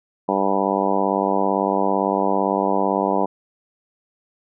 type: harmonic tone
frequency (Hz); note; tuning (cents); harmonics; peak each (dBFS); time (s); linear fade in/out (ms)
97.8; G2; -4; 2 / 3 / 4 / 5 / 6 / 7 / 8 / 9 / 10; -26 / -26 / -26 / -26 / -26 / -26 / -26 / -26 / -26; 0.28-3.26; 10
effects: none